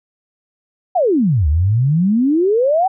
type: exponential two-way sweep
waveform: sine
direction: down then up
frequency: 783 to 70.8 to 783 Hz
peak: -11 dBFS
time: 0.95-2.88 s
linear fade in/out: 10 ms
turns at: 1.48 s
effects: none